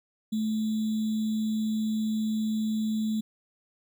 sine tone with sample-and-hold, 217.6 Hz, A3, 19 cents flat, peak -25 dBFS, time 0.32-3.21 s, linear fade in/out 10 ms, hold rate 3675 Hz, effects none

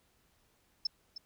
sine tone with echo, 5274 Hz, E8, in tune, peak -28 dBFS, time 0.85-0.87 s, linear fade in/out 5 ms, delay 310 ms, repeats 1, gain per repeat -12 dB, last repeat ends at 1.18 s, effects pink hiss -71 dBFS RMS until 1.25 s

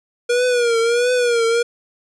square tone with vibrato, 477.8 Hz, A#4, 43 cents sharp, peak -15 dBFS, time 0.29-1.63 s, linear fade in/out 10 ms, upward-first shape triangle, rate 1.5 Hz, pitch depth 91 cents each way, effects resampled to 22050 Hz

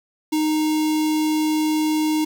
square tone with notch filter, 309.2 Hz, D#4, 11 cents flat, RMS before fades -20 dBFS, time 0.32-2.25 s, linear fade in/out 10 ms, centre 1500 Hz, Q 1.4, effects 8-bit

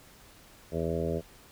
harmonic tone with a mistuned harmonic, 82.41 Hz, E2, in tune, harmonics 1 / 2 / 3 / 4 / 5 / 6 / 7 / 8, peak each -36 / -34 / -38 / -39 / -34 / -36 / -37 / -40 dBFS, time 0.71-1.22 s, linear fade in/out 50 ms, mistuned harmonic 1, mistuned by -24 cents, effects pink hiss -55 dBFS RMS until 1.51 s

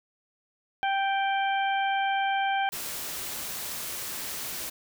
harmonic tone, 784 Hz, G5, in tune, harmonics 1 / 2 / 3 / 4, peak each -25 / -31 / -35 / -37 dBFS, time 0.83-2.69 s, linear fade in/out 0 ms
white noise, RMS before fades -35 dBFS, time 2.72-4.7 s, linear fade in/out 10 ms
effects none

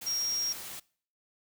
sine tone in noise, 5600 Hz, F8, 4 cents sharp, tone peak -29 dBFS, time 0.06-0.53 s, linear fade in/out 10 ms, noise white, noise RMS -42 dBFS, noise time 0.01-0.8 s, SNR +10 dB, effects noise-tail reverb RT60 0.5 s tail -23 dB re dry

